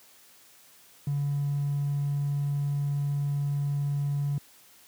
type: tone with hard clipping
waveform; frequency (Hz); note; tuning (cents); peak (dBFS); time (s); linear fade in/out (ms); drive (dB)
triangle; 142.6; C#3; +49; -25; 1.07-4.38; 2; 3
effects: white hiss -56 dBFS RMS until 4.87 s + high-pass 80 Hz 12 dB/octave